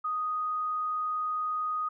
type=tone; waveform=sine; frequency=1244.5 Hz; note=D#6; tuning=in tune; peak=-28 dBFS; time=0.04-1.89 s; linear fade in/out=10 ms; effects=none